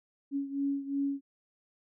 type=beating tone pair; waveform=sine; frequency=278.1 / 280.9 Hz; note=C#4 / C#4; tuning=+6 / +23 cents; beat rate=2.8 Hz; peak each=-31 / -35 dBFS; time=0.31-1.21 s; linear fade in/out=50 ms; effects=none